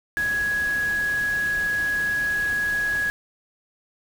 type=tone in noise; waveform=sine; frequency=1669 Hz; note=G#6; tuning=8 cents sharp; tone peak=-21 dBFS; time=0.17-3.1 s; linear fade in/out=0 ms; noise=pink; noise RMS=-37 dBFS; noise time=0.17-3.1 s; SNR=+13 dB; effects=none